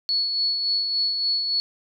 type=tone with tremolo; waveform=sine; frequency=4399 Hz; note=C#8; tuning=14 cents flat; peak=-19 dBFS; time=0.09-1.6 s; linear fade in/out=0 ms; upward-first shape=sine; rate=3.5 Hz; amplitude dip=40%; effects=none